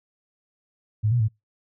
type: tone with pitch steps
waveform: sine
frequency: 107.1 / 121.1 / 109.1 Hz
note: A2 / B2 / A2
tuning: -46 / -34 / -14 cents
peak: -18 dBFS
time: 1.03-1.285 s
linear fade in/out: 20 ms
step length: 85 ms
effects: noise-tail reverb RT60 0.2 s tail -26 dB re dry